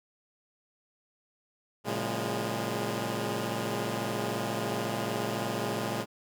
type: tone cluster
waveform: 10% pulse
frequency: 114.2 / 137.1 / 178.4 / 204.6 Hz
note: A#2 / C#3 / F3 / G#3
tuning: -35 / -19 / +37 / -26 cents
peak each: -26 / -30 / -30 / -26 dBFS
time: 1.84-6.06 s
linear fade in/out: 50 ms
effects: none